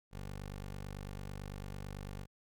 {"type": "tone", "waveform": "15% pulse", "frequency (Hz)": 49, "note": "G1", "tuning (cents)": 0, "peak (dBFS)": -36, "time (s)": [0.11, 2.27], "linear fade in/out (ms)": 50, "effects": []}